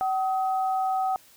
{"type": "tone pair together", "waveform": "sine", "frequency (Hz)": [760, 1263.1], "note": ["F#5", "D#6"], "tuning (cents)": [46, 26], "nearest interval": "major sixth", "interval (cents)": 880, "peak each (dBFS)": [-23, -33], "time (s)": [0.01, 1.16], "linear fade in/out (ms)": 0, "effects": ["white hiss -55 dBFS RMS until 1.36 s"]}